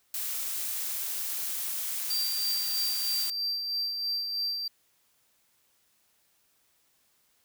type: noise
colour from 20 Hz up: blue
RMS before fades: -33 dBFS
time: 0.14-3.3 s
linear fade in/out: 2 ms
type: tone with tremolo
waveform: triangle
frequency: 4699 Hz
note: D8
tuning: in tune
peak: -26 dBFS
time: 2.1-4.68 s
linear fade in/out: 5 ms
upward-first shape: sine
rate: 3.1 Hz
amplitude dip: 40%
effects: white hiss -69 dBFS RMS until 7.44 s